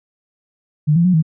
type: tone with pitch steps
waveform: sine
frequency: 150.7 / 170.1 / 182.4 / 159.1 Hz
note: D3 / F3 / F#3 / D#3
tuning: +45 / -45 / -24 / +39 cents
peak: -10 dBFS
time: 0.87-1.226 s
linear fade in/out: 20 ms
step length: 89 ms
effects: none